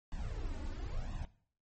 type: noise with flanger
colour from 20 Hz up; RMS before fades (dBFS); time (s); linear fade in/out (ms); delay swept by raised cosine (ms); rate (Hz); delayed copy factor
brown; -39; 0.12-1.25; 0; 1.1 to 3.5; 0.98; +0.95
effects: noise-tail reverb RT60 0.5 s tail -17 dB re dry + MP3 32 kbps